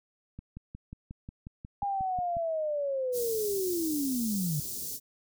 click train, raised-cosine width 5 ms, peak -29 dBFS, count 12, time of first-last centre 0.39-2.368 s, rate 5.56 Hz
sine linear sweep, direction down, 813 to 141.8 Hz, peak -28 dBFS, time 1.82-4.6 s, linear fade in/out 2 ms
white band-stop noise, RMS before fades -37 dBFS, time 3.12-5 s, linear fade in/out 50 ms, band 430 to 4900 Hz, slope 24 dB/octave
effects none

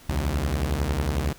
sawtooth beating tone pair, 65.41 / 76.41 Hz, C2 / D#2, 0 / -31 cents, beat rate 11 Hz, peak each -22 dBFS, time 0.09-1.33 s, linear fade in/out 5 ms, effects pink hiss -50 dBFS RMS until 1.38 s

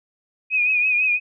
sine tone with vibrato, 2489 Hz, D#7, in tune, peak -16 dBFS, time 0.5-1.2 s, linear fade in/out 50 ms, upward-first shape triangle, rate 6 Hz, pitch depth 63 cents each way, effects none

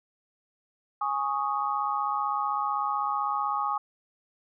sine chord, Ab suspended fourth, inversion none, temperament equal, 830.6 / 1108.7 / 1244.5 Hz, Ab5 / Db6 / Eb6, 0 / 0 / 0 cents, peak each -30 dBFS, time 1.01-3.78 s, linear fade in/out 5 ms, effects none

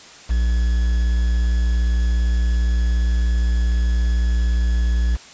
triangle tone with quantisation, 58.7 Hz, A#1, 13 cents sharp, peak -13 dBFS, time 0.29-5.17 s, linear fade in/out 20 ms, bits 6, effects white hiss -42 dBFS RMS until 5.33 s + resampled to 16000 Hz

